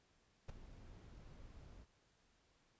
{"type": "noise with ADSR envelope", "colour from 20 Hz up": "brown", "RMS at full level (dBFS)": -42, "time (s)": [0.48, 1.86], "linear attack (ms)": 14, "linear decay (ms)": 10, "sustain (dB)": -15, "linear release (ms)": 45, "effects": ["pink hiss -75 dBFS RMS until 2.79 s", "resampled to 16000 Hz"]}